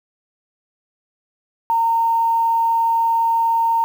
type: tone with quantisation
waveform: sine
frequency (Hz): 917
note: A#5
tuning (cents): -29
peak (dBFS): -14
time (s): 1.7-3.84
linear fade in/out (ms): 0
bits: 7
effects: none